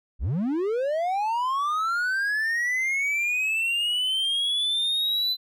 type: linear sweep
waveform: triangle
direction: up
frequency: 37.51 to 4039 Hz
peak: -21 dBFS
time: 0.19-5.37 s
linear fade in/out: 50 ms
effects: none